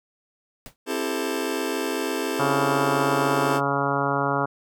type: noise with exponential decay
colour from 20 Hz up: pink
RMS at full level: -36 dBFS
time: 0.66-0.76 s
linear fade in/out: 0 ms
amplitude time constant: 21 ms
type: chord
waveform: sawtooth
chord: A minor seventh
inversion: first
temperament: just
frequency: 264 / 330 / 396 / 440 Hz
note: C4 / E4 / G4 / A4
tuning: +16 / +2 / +18 / 0 cents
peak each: -26 dBFS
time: 0.86-3.61 s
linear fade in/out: 50 ms
type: harmonic tone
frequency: 140 Hz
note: C#3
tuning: 18 cents sharp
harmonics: 1 / 2 / 3 / 4 / 5 / 6 / 7 / 8 / 9 / 10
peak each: -30 / -30 / -30 / -30 / -30 / -30 / -30 / -30 / -30 / -30 dBFS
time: 2.39-4.46 s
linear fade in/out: 10 ms
effects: none